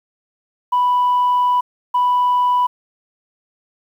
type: tone bursts at uneven times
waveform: sine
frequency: 987.8 Hz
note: B5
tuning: in tune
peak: -11 dBFS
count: 2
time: 0.72-1.61 / 1.94-2.67 s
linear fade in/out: 10 ms
effects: tanh soft clip ceiling -10 dBFS + 8-bit